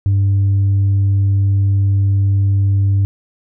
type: tone with tanh clipping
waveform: sine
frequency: 98.7 Hz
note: G2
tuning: 12 cents sharp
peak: -11 dBFS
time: 0.06-3.05 s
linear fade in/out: 0 ms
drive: 1 dB
effects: none